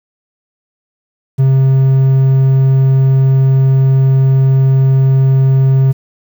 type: tone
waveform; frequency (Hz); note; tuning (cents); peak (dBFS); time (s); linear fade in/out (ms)
triangle; 133.6; C3; +36; -4; 1.38-5.93; 20
effects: 7-bit